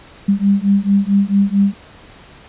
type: beating tone pair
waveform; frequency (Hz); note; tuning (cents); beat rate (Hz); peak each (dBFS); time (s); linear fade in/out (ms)
sine; 197 / 201.5; G3 / G3; +9 / +48; 4.5; -14; 0.28-1.74; 10
effects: pink hiss -42 dBFS RMS until 2.48 s + resampled to 8000 Hz